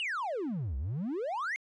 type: exponential two-way sweep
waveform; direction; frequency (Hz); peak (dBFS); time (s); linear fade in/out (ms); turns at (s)
triangle; down then up; 3017 to 61.6 to 2197; -29; 0-1.56; 0; 0.77
effects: tanh soft clip ceiling -25 dBFS + resampled to 22050 Hz